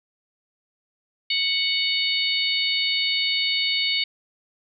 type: harmonic tone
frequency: 740 Hz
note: F#5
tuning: in tune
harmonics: 3 / 4 / 5 / 6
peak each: -26 / -26 / -26 / -26 dBFS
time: 1.3-4.04 s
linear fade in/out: 5 ms
effects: none